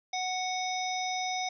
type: harmonic tone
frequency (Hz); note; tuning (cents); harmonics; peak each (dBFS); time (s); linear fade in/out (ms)
740; F#5; 0; 1 / 3 / 5 / 7 / 8; -32 / -37 / -39 / -40 / -41; 0.13-1.49; 5
effects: none